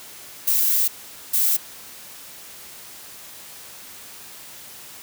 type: noise bursts at uneven times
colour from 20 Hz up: violet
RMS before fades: -19 dBFS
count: 2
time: 0.47-0.88 / 1.33-1.57 s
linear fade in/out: 10 ms
effects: white hiss -41 dBFS RMS until 5.02 s + high-pass 60 Hz 12 dB/octave